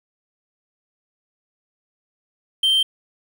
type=tone; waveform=triangle; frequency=3136 Hz; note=G7; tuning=in tune; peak=-13 dBFS; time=2.63-2.83 s; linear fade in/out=5 ms; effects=8-bit